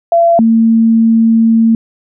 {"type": "tone pair in turn", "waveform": "sine", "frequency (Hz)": [678, 226.3], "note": ["E5", "A3"], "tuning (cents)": [49, 49], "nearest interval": "octave + perfect fifth", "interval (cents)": 1900, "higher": "first", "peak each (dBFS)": -5, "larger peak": "neither", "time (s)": [[0.12, 0.39], [0.39, 1.75]], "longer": "second", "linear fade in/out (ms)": 2, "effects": []}